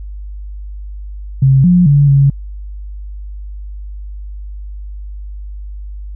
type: tone with pitch steps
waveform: sine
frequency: 134.4 / 178.2 / 142.9 / 138.9 Hz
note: C3 / F3 / D3 / C#3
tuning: +47 / +35 / -47 / +4 cents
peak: -5 dBFS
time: 1.42-2.3 s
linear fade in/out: 5 ms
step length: 220 ms
effects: added 50 Hz sine -24 dBFS peak until 6.15 s